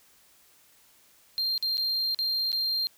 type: tone with dropouts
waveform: triangle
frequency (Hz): 4186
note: C8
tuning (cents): 0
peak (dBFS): -24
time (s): 1.38-2.87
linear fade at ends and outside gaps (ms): 0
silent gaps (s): 1.578-1.626 / 1.771-1.779 / 2.146-2.189 / 2.518-2.528
effects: white hiss -60 dBFS RMS until 2.97 s